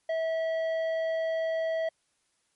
sine tone with tanh clipping, 649 Hz, E5, 27 cents flat, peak -28 dBFS, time 0.09-1.89 s, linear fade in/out 5 ms, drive 9 dB, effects white hiss -73 dBFS RMS until 2.55 s + MP3 48 kbps

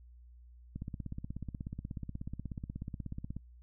click train, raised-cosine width 5 ms, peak -27 dBFS, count 44, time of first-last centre 0.76-3.366 s, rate 16.5 Hz, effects noise-tail reverb RT60 0.1 s tail -25 dB re dry + added 60 Hz sine -53 dBFS peak until 3.62 s

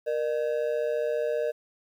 triangle ring-modulated tone, 537 Hz, C5, 45 cents sharp, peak -20 dBFS, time 0.06-1.52 s, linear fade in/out 20 ms, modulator 67.4 Hz, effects 10-bit

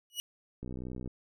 sawtooth tone with exponential growth, 2917 Hz, F#7, 25 cents flat, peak -26 dBFS, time 0.1-0.2 s, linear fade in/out 0 ms, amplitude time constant 20 ms
click train, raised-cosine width 3 ms, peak -28 dBFS, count 29, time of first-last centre 0.63-1.076 s, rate 62.8 Hz
effects none

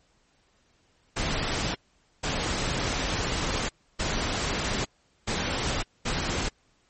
pink noise bursts at uneven times, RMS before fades -28 dBFS, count 5, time 1.16-1.75 / 2.23-3.69 / 3.99-4.85 / 5.27-5.83 / 6.05-6.49 s, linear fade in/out 10 ms, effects pink hiss -66 dBFS RMS until 6.89 s + MP3 32 kbps

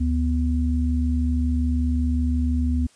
sine tone pair together, 73.81 / 246.9 Hz, D2 / B3, +9 / 0 cents, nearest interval octave + major sixth, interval 2091 cents, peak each -20 / -24 dBFS, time 0-2.87 s, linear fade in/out 10 ms, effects white hiss -56 dBFS RMS until 2.95 s + resampled to 22050 Hz

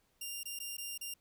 10% pulse tone with dropouts, 2794 Hz, F7, in tune, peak -31 dBFS, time 0.21-1.14 s, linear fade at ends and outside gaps 5 ms, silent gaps 0.433-0.455 / 0.59-0.6 / 0.769-0.781 / 0.978-1.011 s, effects pink hiss -74 dBFS RMS until 1.2 s

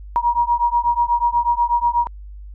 sine beating tone pair, 948 / 956.2 Hz, A#5 / A#5, +29 / +44 cents, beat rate 8.2 Hz, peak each -18 dBFS, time 0.16-2.07 s, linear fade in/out 0 ms, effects added 50 Hz sine -33 dBFS peak until 2.54 s

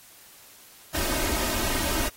pink noise with comb filter, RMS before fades -27 dBFS, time 0.94-2.09 s, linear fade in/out 10 ms, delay 3.2 ms, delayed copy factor +0.65, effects white hiss -51 dBFS RMS until 2.16 s + AAC 48 kbps

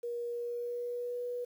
sine tone with pitch glide, 475.9 to 487.9 Hz, A#4 to B4, +36 to -21 cents, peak -34 dBFS, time 0.03-1.45 s, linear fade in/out 10 ms, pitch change +43 cents, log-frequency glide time 0.32-1.22 s, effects 10-bit

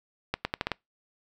accelerating click train, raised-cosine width 0.3 ms, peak -11 dBFS, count 6, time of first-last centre 0.34-0.717 s, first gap 110 ms, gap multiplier 0.81, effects noise-tail reverb RT60 0.2 s tail -26 dB re dry

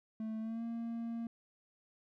triangle tone with pitch glide, 220 to 231.2 Hz, A3 to A#3, 0 to -14 cents, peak -35 dBFS, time 0.2-1.27 s, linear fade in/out 2 ms, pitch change +86 cents, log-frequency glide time 0.4-0.63 s, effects none

